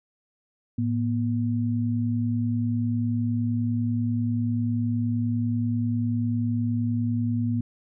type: tone pair together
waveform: sine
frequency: 110 / 240.3 Hz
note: A2 / B3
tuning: 0 / -47 cents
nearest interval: octave + major second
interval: 1353 cents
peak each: -25 dBFS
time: 0.78-7.61 s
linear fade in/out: 5 ms
effects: none